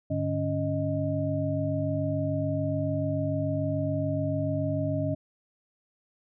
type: tone cluster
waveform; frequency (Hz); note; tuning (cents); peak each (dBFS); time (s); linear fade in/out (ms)
sine; 102.5 / 149.4 / 279.1 / 622; G#2 / D3 / C#4 / D#5; -22 / +30 / +12 / -1; -31; 0.1-5.15; 10
effects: none